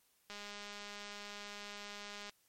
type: click train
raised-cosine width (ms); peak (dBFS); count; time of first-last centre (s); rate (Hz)
0.2; -30; 410; 0.3-2.295; 205
effects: white hiss -73 dBFS RMS until 2.48 s + MP3 64 kbps